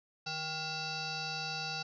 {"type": "tone with frequency modulation", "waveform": "sine", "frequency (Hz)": 2679, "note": "E7", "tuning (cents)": 27, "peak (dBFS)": -35, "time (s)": [0.26, 1.83], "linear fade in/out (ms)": 10, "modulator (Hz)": 631, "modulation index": 4, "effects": []}